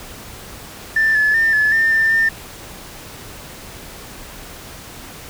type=tone with pitch steps; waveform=sine; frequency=1776 / 1722 / 1801 / 1721 / 1801 / 1790 / 1801 Hz; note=A6 / A6 / A6 / A6 / A6 / A6 / A6; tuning=+16 / -38 / +40 / -39 / +40 / +29 / +40 cents; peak=-11 dBFS; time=0.96-2.29 s; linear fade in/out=5 ms; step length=190 ms; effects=tanh soft clip ceiling -8 dBFS + pink hiss -36 dBFS RMS until 5.29 s